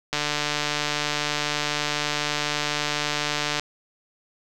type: click train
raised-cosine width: 0.2 ms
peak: -7 dBFS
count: 514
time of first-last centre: 0.13-3.596 s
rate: 148 Hz
effects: none